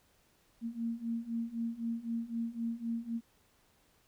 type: beating tone pair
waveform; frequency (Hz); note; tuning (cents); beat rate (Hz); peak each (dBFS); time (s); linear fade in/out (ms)
sine; 228.7 / 232.6; A#3 / A#3; -33 / -4; 3.9; -38 / -36; 0.61-3.21; 50
effects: pink hiss -69 dBFS RMS until 4.07 s